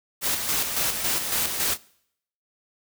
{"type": "noise with tremolo", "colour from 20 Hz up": "white", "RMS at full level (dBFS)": -24, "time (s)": [0.21, 1.78], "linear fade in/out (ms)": 50, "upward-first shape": "square", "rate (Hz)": 3.6, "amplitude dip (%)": 45, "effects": ["noise-tail reverb RT60 0.7 s tail -23 dB re dry"]}